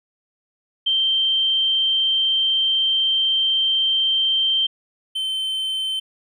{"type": "tone pair in turn", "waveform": ["sine", "triangle"], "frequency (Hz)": [3136, 3091], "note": ["G7", "G7"], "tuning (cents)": [0, -25], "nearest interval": "unison", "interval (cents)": 25, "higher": "first", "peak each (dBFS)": [-16, -20], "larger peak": "first", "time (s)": [[0.86, 4.67], [5.15, 6]], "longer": "first", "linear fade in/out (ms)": 10, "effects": []}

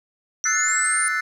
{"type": "linear sweep", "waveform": "sine", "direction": "up", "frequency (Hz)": [5820, 9397], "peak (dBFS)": -21, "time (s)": [0.44, 1.08], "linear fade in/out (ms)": 0}
{"type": "chord", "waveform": "triangle", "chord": "F# half-diminished seventh", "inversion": "third", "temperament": "equal", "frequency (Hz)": [1318.5, 1480, 1760, 2093], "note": ["E6", "F#6", "A6", "C7"], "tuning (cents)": [0, 0, 0, 0], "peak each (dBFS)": [-26, -24, -24, -25], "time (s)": [0.45, 1.21], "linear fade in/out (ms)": 10}
{"effects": []}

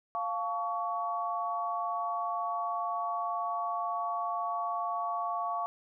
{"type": "chord", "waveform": "sine", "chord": "F augmented", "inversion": "none", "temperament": "equal with one note detuned", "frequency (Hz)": [698.5, 880, 1125.5], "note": ["F5", "A5", "C#6"], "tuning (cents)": [0, 0, 26], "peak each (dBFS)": [-34, -39, -33], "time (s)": [0.15, 5.66], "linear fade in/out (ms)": 0, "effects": []}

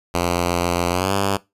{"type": "tone with pitch glide", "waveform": "5% pulse", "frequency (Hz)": [87.31, 98.57], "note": ["F2", "G2"], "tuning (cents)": [0, 10], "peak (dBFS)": -7, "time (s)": [0.14, 1.37], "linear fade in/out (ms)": 5, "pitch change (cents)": 210, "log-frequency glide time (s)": [0.91, 1.13], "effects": ["noise-tail reverb RT60 0.2 s tail -19 dB re dry", "resampled to 32000 Hz"]}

